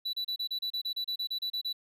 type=tone bursts; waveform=triangle; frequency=3955 Hz; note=B7; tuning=2 cents sharp; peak=-29 dBFS; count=15; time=0.05-1.729 s; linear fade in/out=10 ms; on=83 ms; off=31 ms; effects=none